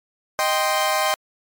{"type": "chord", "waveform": "sawtooth", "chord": "C minor", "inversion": "first", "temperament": "equal", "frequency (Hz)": [622.3, 784, 1046.5], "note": ["Eb5", "G5", "C6"], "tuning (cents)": [0, 0, 0], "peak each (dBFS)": -19, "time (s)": [0.39, 1.14], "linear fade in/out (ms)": 0, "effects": ["MP3 96 kbps"]}